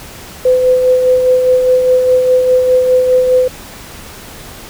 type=tone with tremolo; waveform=sine; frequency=507 Hz; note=B4; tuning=45 cents sharp; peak=-5 dBFS; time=0.45-3.48 s; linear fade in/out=5 ms; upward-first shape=sine; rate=4.9 Hz; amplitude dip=40%; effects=pink hiss -32 dBFS RMS until 4.69 s